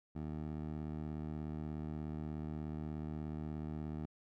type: tone with band-pass filter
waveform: 15% pulse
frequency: 76.7 Hz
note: D#2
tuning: 24 cents flat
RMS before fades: -42 dBFS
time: 0.15-4.06 s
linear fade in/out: 10 ms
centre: 200 Hz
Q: 0.51
effects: none